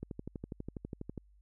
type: click train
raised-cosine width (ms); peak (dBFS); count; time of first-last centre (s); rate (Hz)
3; -27; 15; 0.03-1.178; 12.2
effects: added 50 Hz sine -60 dBFS peak until 1.41 s